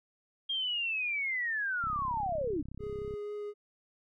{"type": "linear sweep", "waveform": "sine", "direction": "down", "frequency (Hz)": [3238, 267.5], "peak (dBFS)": -30, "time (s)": [0.49, 2.62], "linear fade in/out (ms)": 10}
{"type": "click train", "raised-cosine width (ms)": 5, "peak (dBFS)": -32, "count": 44, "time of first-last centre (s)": [1.84, 3.139], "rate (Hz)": 33.1}
{"type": "tone with vibrato", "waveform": "triangle", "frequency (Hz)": 415.3, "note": "G#4", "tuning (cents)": 0, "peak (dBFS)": -34, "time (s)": [2.79, 3.54], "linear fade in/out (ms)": 50, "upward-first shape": "triangle", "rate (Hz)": 4.1, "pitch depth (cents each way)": 8}
{"effects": []}